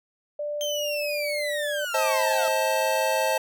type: tone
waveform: sine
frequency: 590 Hz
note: D5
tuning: 8 cents sharp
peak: -27 dBFS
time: 0.39-1.85 s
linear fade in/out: 5 ms
type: linear sweep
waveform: 30% pulse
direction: down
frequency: 3164 to 630 Hz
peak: -26 dBFS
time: 0.61-2.48 s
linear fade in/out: 0 ms
type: chord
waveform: square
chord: A diminished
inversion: first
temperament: just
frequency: 528 / 633.6 / 880 Hz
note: C5 / Eb5 / A5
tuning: +16 / +31 / 0 cents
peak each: -27 dBFS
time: 1.94-3.38 s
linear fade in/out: 5 ms
effects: none